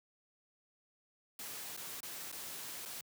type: noise with dropouts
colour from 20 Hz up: white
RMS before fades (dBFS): -45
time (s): 1.39-3.01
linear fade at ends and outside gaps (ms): 2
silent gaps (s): 1.766-1.774 / 2.005-2.03 / 2.317-2.325 / 2.853-2.858
effects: high-pass 100 Hz 12 dB/octave